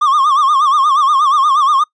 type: tone with vibrato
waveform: triangle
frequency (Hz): 1143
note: D6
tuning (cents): -47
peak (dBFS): -7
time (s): 0.01-1.84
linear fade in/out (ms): 10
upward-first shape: sine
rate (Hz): 8.4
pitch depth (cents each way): 130
effects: noise-tail reverb RT60 0.1 s tail -20 dB re dry + resampled to 22050 Hz